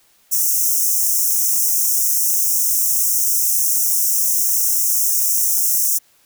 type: high-pass noise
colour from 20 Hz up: white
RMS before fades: -17 dBFS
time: 0.31-5.99 s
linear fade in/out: 20 ms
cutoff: 5500 Hz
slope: 96 dB/octave
effects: white hiss -56 dBFS RMS until 6.25 s